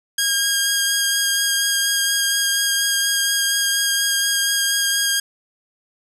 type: tone with vibrato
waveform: 10% pulse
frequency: 1623 Hz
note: G#6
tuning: 40 cents flat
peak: -8 dBFS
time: 0.18-5.2 s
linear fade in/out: 5 ms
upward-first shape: sine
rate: 4.2 Hz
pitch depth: 11 cents each way
effects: none